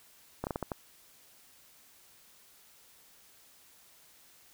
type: slowing click train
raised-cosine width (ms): 1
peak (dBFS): -19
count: 6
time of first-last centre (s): 0.44-0.718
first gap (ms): 29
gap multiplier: 1.33
effects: white hiss -60 dBFS RMS until 4.53 s